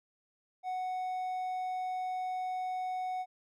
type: tone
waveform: triangle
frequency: 740 Hz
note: F#5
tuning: in tune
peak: -31 dBFS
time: 0.63-3.26 s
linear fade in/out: 50 ms
effects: none